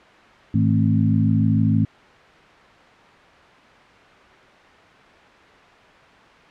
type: harmonic tone with a mistuned harmonic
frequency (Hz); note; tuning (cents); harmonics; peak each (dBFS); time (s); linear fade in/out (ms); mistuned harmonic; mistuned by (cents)
53; G#1; +36; 2 / 3 / 4 / 5; -19 / -21 / -20 / -23; 0.54-1.85; 5; 4; +52
effects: white hiss -47 dBFS RMS until 6.5 s + low-pass 2000 Hz 12 dB/octave